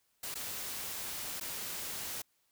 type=noise with dropouts; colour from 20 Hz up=white; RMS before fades=-40 dBFS; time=0.23-2.22 s; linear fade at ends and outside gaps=5 ms; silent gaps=0.343-0.353 / 1.399-1.409 s; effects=white hiss -75 dBFS RMS until 2.51 s